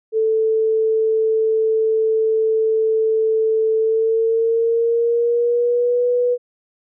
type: tone with pitch glide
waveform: sine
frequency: 441.2 to 489.5 Hz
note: A4 to B4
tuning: +5 to -15 cents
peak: -14 dBFS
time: 0.12-6.38 s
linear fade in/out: 50 ms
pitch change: +180 cents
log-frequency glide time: 3.77-6.06 s
effects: none